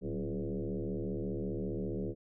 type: tone with frequency modulation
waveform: sine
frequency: 109.6 Hz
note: A2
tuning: 6 cents flat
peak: -33 dBFS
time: 0.01-2.15 s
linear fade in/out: 50 ms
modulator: 74.9 Hz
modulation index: 5.1
effects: none